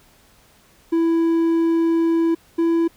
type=tone pair in turn; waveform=triangle; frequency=331 / 333.1 Hz; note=E4 / E4; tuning=+7 / +18 cents; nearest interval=unison; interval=11 cents; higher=second; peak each=-13 dBFS; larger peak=neither; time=0.92-2.35 / 2.58-2.88 s; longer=first; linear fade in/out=10 ms; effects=pink hiss -54 dBFS RMS until 2.96 s